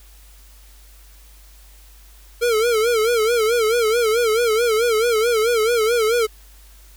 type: tone with vibrato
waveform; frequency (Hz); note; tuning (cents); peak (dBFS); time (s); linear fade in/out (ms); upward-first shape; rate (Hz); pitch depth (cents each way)
square; 455.7; A#4; -39; -16; 2.41-6.27; 20; sine; 4.6; 110
effects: added 50 Hz sine -44 dBFS peak until 6.96 s + white hiss -51 dBFS RMS until 6.96 s